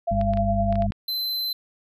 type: tone with tremolo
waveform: sine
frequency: 681 Hz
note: F5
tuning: 44 cents flat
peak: -20 dBFS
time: 0.07-0.87 s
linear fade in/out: 10 ms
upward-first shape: sine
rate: 9.8 Hz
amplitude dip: 55%
type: harmonic tone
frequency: 50.4 Hz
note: G1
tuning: 49 cents sharp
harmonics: 1 / 2 / 4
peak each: -26 / -26 / -26 dBFS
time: 0.11-0.91 s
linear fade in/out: 5 ms
type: clicks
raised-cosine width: 0.3 ms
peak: -22 dBFS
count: 7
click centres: 0.213 / 0.336 / 0.373 / 0.726 / 0.756 / 0.822 / 0.921 s
type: tone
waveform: square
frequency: 4063 Hz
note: B7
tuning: 48 cents sharp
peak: -25 dBFS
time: 1.08-1.53 s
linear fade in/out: 5 ms
effects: none